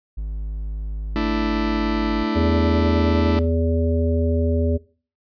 triangle tone, 52 Hz, G#1, 3 cents sharp, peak -22 dBFS, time 0.17-2.24 s, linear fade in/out 10 ms
40% pulse chord, A suspended fourth, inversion none, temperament just, 220 / 293.3 / 330 Hz, A3 / D4 / E4, 0 / -2 / +2 cents, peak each -24 dBFS, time 1.16-3.39 s, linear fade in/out 0 ms
harmonic tone, 82.41 Hz, E2, in tune, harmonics 1 / 3 / 5 / 7, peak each -19 / -24 / -26 / -27 dBFS, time 2.35-4.78 s, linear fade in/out 20 ms
effects noise-tail reverb RT60 0.4 s tail -20 dB re dry + resampled to 11025 Hz

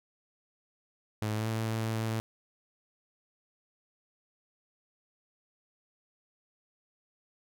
sawtooth tone with pitch glide, 107.3 to 111.6 Hz, A2 to A2, -43 to +25 cents, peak -26 dBFS, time 1.22-2.2 s, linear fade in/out 0 ms, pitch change +68 cents, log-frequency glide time 1.34-1.48 s, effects none

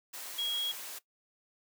sine tone in noise, 3299 Hz, G#7, 12 cents flat, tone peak -30 dBFS, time 0.38-0.72 s, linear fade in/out 10 ms, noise white, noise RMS -43 dBFS, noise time 0.13-0.99 s, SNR +10 dB, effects noise-tail reverb RT60 0.1 s tail -17 dB re dry + high-pass 400 Hz 12 dB/octave

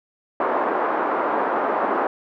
white band-pass noise, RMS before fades -22 dBFS, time 0.4-2.07 s, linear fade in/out 2 ms, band 290 to 1200 Hz, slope 24 dB/octave, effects none

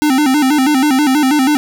square tone with vibrato, 280 Hz, C#4, 18 cents sharp, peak -10 dBFS, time 0.02-1.57 s, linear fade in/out 0 ms, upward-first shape square, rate 6.2 Hz, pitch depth 120 cents each way, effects none

